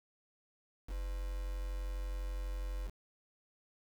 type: tone with quantisation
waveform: sine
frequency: 46.04 Hz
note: F#1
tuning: 8 cents flat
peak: -36 dBFS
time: 0.87-2.91 s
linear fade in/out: 50 ms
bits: 8
effects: none